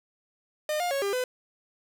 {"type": "tone with pitch steps", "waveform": "45% pulse", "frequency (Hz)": [608, 708, 552, 399.6, 504], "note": ["D#5", "F5", "C#5", "G4", "B4"], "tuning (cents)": [-40, 23, -7, 33, 35], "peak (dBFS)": -26, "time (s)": [0.69, 1.24], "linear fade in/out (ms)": 2, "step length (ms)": 110, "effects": []}